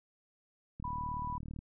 click train, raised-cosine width 5 ms, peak -31 dBFS, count 31, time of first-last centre 0.8-1.589 s, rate 38 Hz
sine tone, 987.8 Hz, B5, in tune, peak -36 dBFS, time 0.84-1.38 s, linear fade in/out 5 ms
effects none

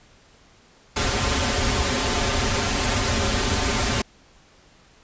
pink noise with comb filter, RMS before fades -22 dBFS, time 0.96-4.02 s, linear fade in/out 5 ms, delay 6.2 ms, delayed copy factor -1, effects pink hiss -54 dBFS RMS until 5.03 s + resampled to 16000 Hz

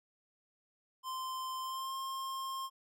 square tone with pitch glide, 1039 to 1065.1 Hz, C6 to C6, -12 to +30 cents, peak -38 dBFS, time 1.03-2.7 s, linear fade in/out 50 ms, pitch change +42 cents, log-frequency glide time 1.6-1.95 s, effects none

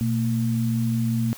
sine tone pair together, 121 / 226.4 Hz, B2 / A3, -35 / +50 cents, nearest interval major seventh, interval 1085 cents, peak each -23 dBFS, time 0.01-1.33 s, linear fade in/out 0 ms, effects white hiss -43 dBFS RMS until 1.37 s

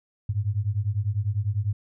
sine beating tone pair, 98 / 108 Hz, G2 / A2, 0 / -32 cents, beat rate 10 Hz, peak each -26 dBFS, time 0.29-1.73 s, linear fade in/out 5 ms, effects none

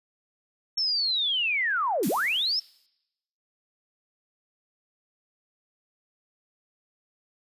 sine linear two-way sweep, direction down then up, 5450 to 164.81 to 5450 Hz, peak -23 dBFS, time 0.77-2.6 s, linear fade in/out 10 ms, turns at 2.08 s
blue noise with exponential decay, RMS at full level -31 dBFS, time 2.03-2.86 s, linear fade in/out 0 ms, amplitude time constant 180 ms
effects noise-tail reverb RT60 0.9 s tail -26 dB re dry + resampled to 32000 Hz

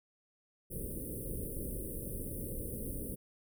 pink band-stop noise, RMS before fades -40 dBFS, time 0.7-3.16 s, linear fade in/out 20 ms, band 560 to 9000 Hz, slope 96 dB/octave, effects none

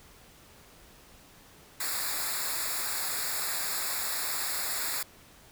white noise with comb filter, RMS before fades -32 dBFS, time 1.8-5.03 s, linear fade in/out 5 ms, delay 0.33 ms, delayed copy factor -1, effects pink hiss -55 dBFS RMS until 5.51 s

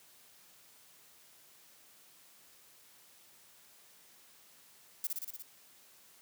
violet noise with echo, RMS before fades -34 dBFS, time 5.04-5.07 s, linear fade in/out 2 ms, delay 59 ms, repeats 6, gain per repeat -2 dB, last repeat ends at 5.424 s, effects white hiss -61 dBFS RMS until 6.21 s + high-pass 100 Hz 12 dB/octave

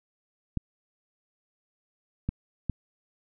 clicks, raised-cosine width 5 ms, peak -15 dBFS, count 3, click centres 0.573 / 2.29 / 2.697 s, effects none

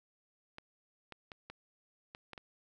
clicks, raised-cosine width 0.3 ms, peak -30 dBFS, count 7, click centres 0.584 / 1.123 / 1.318 / 1.5 / 2.149 / 2.333 / 2.378 s, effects none

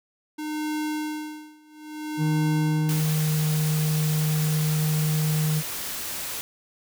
square tone with tremolo, 305 Hz, D#4, 34 cents flat, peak -26 dBFS, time 0.38-3.01 s, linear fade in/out 10 ms, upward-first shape sine, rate 0.6 Hz, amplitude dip 95%
triangle tone with pitch glide, 155.56 to 154.13 Hz, D#3 to D#3, 0 to -16 cents, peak -19 dBFS, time 2.17-5.63 s, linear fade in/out 50 ms, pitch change -16 cents, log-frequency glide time 2.95-3.33 s
white noise, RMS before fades -32 dBFS, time 2.89-6.41 s, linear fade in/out 0 ms
effects none

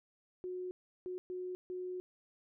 sine tone bursts at uneven times, 364.8 Hz, F#4, 24 cents flat, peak -38 dBFS, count 4, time 0.44-0.71 / 1.06-1.18 / 1.3-1.55 / 1.7-2 s, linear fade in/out 0 ms, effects none

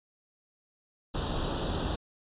pink noise with comb filter, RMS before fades -31 dBFS, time 1.14-1.96 s, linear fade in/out 10 ms, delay 0.23 ms, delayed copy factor +0.95, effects resampled to 8000 Hz

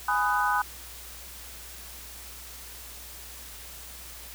sine chord, G# minor seventh, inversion none, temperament just, 830.6 / 996.7 / 1245.9 / 1495.1 Hz, G#5 / B5 / D#6 / F#6, 0 / +16 / +2 / +18 cents, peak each -28 dBFS, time 0.08-0.62 s, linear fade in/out 5 ms, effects added 60 Hz sine -48 dBFS peak until 4.34 s + white hiss -44 dBFS RMS until 4.34 s

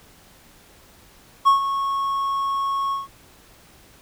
triangle tone with ADSR envelope, 1100 Hz, C#6, 14 cents flat, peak -8 dBFS, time 1.45-3.08 s, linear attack 24 ms, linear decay 120 ms, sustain -11 dB, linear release 160 ms, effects pink hiss -51 dBFS RMS until 4.01 s

